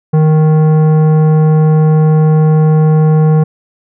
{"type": "tone with tanh clipping", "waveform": "sine", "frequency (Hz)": 155.56, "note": "D#3", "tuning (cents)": 0, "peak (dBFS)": -7, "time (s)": [0.13, 3.44], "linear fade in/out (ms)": 10, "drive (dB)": 13, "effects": []}